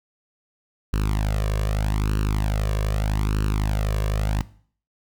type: tone with flanger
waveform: sawtooth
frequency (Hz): 51.91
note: G#1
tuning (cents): 0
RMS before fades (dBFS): -22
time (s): 0.93-4.41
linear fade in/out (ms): 0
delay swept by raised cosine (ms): 0.7 to 1.8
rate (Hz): 0.81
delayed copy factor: +0.85
effects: noise-tail reverb RT60 0.5 s tail -18 dB re dry